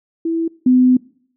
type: tone pair in turn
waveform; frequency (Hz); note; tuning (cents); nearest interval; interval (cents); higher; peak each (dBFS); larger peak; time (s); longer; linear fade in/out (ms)
sine; 329.6 / 253.1; E4 / B3; 0 / +43; perfect fourth; 457; first; -16 / -8; second; 0.25-0.48 / 0.66-0.97; second; 5
effects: noise-tail reverb RT60 0.6 s tail -23 dB re dry